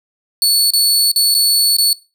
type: tone with dropouts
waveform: sawtooth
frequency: 4435 Hz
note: C#8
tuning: in tune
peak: -7 dBFS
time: 0.42-1.93 s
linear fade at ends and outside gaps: 1 ms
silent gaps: 0.705-0.735 / 1.116-1.16 / 1.343-1.349 / 1.767-1.784 s
effects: noise-tail reverb RT60 0.3 s tail -21 dB re dry